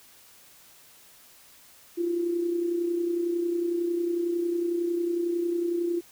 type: tone with amplitude modulation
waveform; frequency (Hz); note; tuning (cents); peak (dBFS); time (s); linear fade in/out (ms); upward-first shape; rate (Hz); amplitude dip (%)
sine; 344.5; F4; -24; -22; 1.97-6.01; 20; sine; 31; 50
effects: white hiss -54 dBFS RMS until 6.11 s